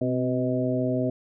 harmonic tone with a mistuned harmonic, 125.9 Hz, B2, 34 cents sharp, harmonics 1 / 2 / 3 / 4 / 5, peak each -29 / -26 / -31 / -32 / -29 dBFS, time 0.01-1.1 s, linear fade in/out 5 ms, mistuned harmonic 2, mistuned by +41 cents, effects none

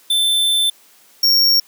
square tone pair in turn, 3541 / 5526 Hz, A7 / F8, +10 / -19 cents, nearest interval minor sixth, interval 771 cents, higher second, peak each -14 / -11 dBFS, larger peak second, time 0.1-0.7 / 1.23-1.6 s, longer first, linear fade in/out 5 ms, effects white hiss -50 dBFS RMS until 1.67 s + high-pass 200 Hz 12 dB/octave

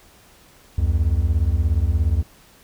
triangle beating tone pair, 69.3 / 86.3 Hz, C#2 / F2, 0 / -20 cents, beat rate 17 Hz, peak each -17 dBFS, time 0.78-2.23 s, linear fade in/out 5 ms, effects pink hiss -51 dBFS RMS until 2.63 s

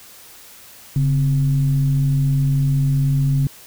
sine tone with frequency modulation, 140 Hz, C#3, 18 cents sharp, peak -14 dBFS, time 0.96-3.47 s, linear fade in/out 2 ms, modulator 118 Hz, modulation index 0.38, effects white hiss -43 dBFS RMS until 3.66 s

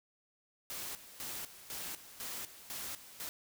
white noise with tremolo, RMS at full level -42 dBFS, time 0.7-3.29 s, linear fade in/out 0 ms, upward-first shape square, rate 2 Hz, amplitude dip 75%, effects none

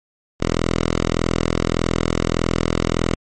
5% pulse tone, 41.67 Hz, E1, 19 cents sharp, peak -6 dBFS, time 0.4-3.15 s, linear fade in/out 10 ms, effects MP3 32 kbps

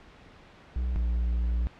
triangle tone pair in turn, 61.74 / 58.96 Hz, B1 / A#1, 0 / +20 cents, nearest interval minor second, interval 80 cents, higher first, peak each -24 / -22 dBFS, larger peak second, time 0.76-0.96 / 0.96-1.67 s, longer second, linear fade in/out 0 ms, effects pink hiss -52 dBFS RMS until 1.79 s + low-pass 3000 Hz 12 dB/octave

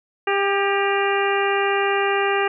harmonic tone with a mistuned harmonic, 398.3 Hz, G4, 28 cents sharp, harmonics 1 / 2 / 3 / 4 / 5 / 6 / 7, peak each -21 / -24 / -26 / -27 / -28 / -29 / -29 dBFS, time 0.27-2.48 s, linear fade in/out 5 ms, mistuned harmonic 5, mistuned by -52 cents, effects none

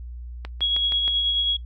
click train, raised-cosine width 0.3 ms, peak -18 dBFS, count 5, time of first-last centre 0.45-1.079 s, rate 6.36 Hz
sine tone with tremolo, 3322 Hz, G#7, in tune, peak -18 dBFS, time 0.61-1.57 s, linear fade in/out 10 ms, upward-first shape sine, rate 9.3 Hz, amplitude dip 30%
effects noise-tail reverb RT60 0.1 s tail -20 dB re dry + added 60 Hz sine -33 dBFS peak until 1.65 s

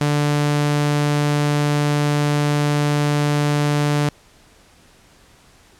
sawtooth tone, 146.83 Hz, D3, in tune, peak -12 dBFS, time 0.01-4.09 s, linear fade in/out 2 ms, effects pink hiss -51 dBFS RMS until 5.79 s + low-pass 10000 Hz 12 dB/octave

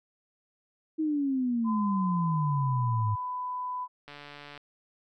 sine exponential sweep, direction down, 320 to 103.83 Hz, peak -25 dBFS, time 0.98-3.16 s, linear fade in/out 20 ms
sine tone with pitch glide, 1018 to 998.8 Hz, C6 to B5, -48 to +19 cents, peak -31 dBFS, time 1.64-3.88 s, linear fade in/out 50 ms, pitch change -33 cents, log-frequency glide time 2.08-2.72 s
click train, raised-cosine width 0.3 ms, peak -29 dBFS, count 73, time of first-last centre 4.08-4.577 s, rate 145 Hz
effects none

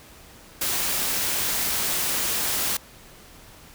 white noise, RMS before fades -25 dBFS, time 0.61-2.77 s, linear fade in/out 5 ms, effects pink hiss -48 dBFS RMS until 3.74 s

